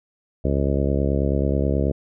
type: harmonic tone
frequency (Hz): 69.3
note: C#2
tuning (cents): 0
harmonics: 1 / 2 / 3 / 4 / 5 / 6 / 7 / 8 / 9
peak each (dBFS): -22 / -25 / -27 / -28 / -29 / -30 / -30 / -31 / -32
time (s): 0.44-1.92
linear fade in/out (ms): 10
effects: none